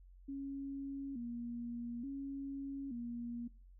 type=tone with vibrato; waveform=sine; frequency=255.6 Hz; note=C4; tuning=40 cents flat; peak=-40 dBFS; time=0.28-3.48 s; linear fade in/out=10 ms; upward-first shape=square; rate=0.57 Hz; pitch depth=130 cents each way; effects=noise-tail reverb RT60 0.5 s tail -22 dB re dry + added 45 Hz sine -56 dBFS peak until 3.79 s